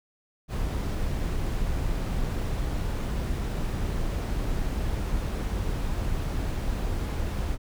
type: noise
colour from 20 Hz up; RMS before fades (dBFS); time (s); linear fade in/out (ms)
brown; -28; 0.48-7.58; 50
effects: none